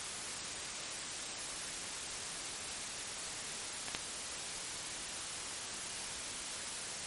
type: clicks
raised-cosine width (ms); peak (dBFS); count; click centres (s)
0.2; -21 / -16; 2; 3.884 / 3.949
effects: white hiss -41 dBFS RMS until 7.06 s + MP3 48 kbps